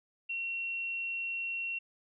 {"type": "tone", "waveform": "sine", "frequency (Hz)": 2730, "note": "F7", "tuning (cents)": -40, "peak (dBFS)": -33, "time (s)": [0.29, 1.79], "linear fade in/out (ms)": 10, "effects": []}